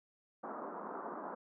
white band-pass noise, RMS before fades -44 dBFS, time 0.43-1.35 s, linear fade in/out 10 ms, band 200 to 1300 Hz, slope 48 dB/octave, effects none

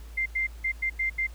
sine tone bursts at uneven times, 2093 Hz, C7, in tune, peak -24 dBFS, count 6, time 0.17-0.26 / 0.35-0.47 / 0.64-0.72 / 0.82-0.9 / 0.99-1.1 / 1.18-1.27 s, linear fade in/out 10 ms, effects added 56 Hz sine -40 dBFS peak until 1.34 s + pink hiss -55 dBFS RMS until 1.34 s

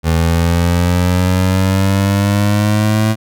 25% pulse exponential sweep, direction up, 81.2 to 110 Hz, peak -7 dBFS, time 0.03-3.16 s, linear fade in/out 50 ms, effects none

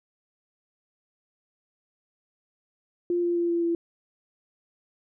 sine tone with pitch steps, 349.2 / 346.4 / 343.6 / 340.8 / 338.1 Hz, F4 / F4 / F4 / F4 / E4, 0 / -14 / -28 / -42 / +44 cents, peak -22 dBFS, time 3.1-3.75 s, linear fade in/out 2 ms, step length 130 ms, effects none

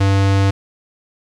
square tone, 98 Hz, G2, in tune, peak -12 dBFS, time 0-0.51 s, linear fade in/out 10 ms, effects low-pass 6000 Hz 12 dB/octave + 8-bit

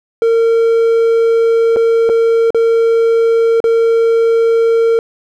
triangle tone with dropouts, 457.7 Hz, A#4, 32 cents flat, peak -6 dBFS, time 0.22-4.99 s, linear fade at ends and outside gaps 1 ms, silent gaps 1.762-1.768 / 2.092-2.097 / 2.505-2.546 / 3.603-3.641 s, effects none

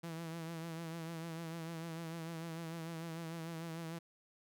sawtooth tone with vibrato, 164.81 Hz, E3, in tune, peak -38 dBFS, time 0.03-3.99 s, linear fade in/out 10 ms, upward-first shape triangle, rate 6.7 Hz, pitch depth 56 cents each way, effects none

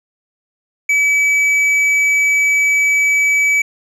sine tone with tanh clipping, 2290 Hz, D7, 44 cents flat, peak -12 dBFS, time 0.89-3.62 s, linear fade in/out 5 ms, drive 7 dB, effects none

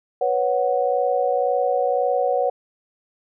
sine chord, B suspended second, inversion none, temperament equal with one note detuned, 492.5 / 554.4 / 740 Hz, B4 / C#5 / F#5, -5 / 0 / 0 cents, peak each -22 dBFS, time 0.21-2.5 s, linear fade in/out 5 ms, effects none

